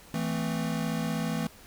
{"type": "chord", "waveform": "square", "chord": "A minor", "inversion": "second", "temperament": "equal with one note detuned", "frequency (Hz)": [164.81, 220, 257.1], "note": ["E3", "A3", "C4"], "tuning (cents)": [0, 0, -30], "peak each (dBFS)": [-32, -33, -36], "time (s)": [0.14, 1.47], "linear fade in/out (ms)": 2, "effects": ["pink hiss -52 dBFS RMS until 1.66 s"]}